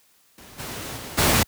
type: noise with level steps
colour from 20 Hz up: pink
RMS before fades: -45 / -33 / -36 / -18 dBFS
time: 0.38-1.43 s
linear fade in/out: 2 ms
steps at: 0.58 / 0.96 / 1.17 s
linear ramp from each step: 20 ms
effects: white hiss -60 dBFS RMS until 1.47 s + high-pass 60 Hz 12 dB/octave